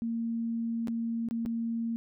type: tone with dropouts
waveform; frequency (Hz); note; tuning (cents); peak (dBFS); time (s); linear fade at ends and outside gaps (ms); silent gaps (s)
sine; 230.1; A#3; -22; -29; 0.02-1.96; 0; 0.873-0.882 / 1.287-1.31 / 1.452-1.46
effects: none